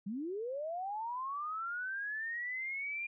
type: linear sweep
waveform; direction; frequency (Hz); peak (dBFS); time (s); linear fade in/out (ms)
sine; up; 184.2 to 2411; -36; 0.06-3.07; 10
effects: none